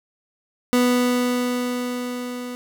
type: tone with level ramp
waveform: 30% pulse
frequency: 246.9 Hz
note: B3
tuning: in tune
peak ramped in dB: -12 to -27 dBFS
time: 0.73-2.55 s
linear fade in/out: 0 ms
effects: none